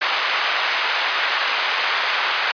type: band-pass noise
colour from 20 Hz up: pink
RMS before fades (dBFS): -21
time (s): 0.01-2.52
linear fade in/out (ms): 10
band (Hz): 1100 to 3300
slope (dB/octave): 12
effects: high-pass 400 Hz 12 dB/octave + resampled to 11025 Hz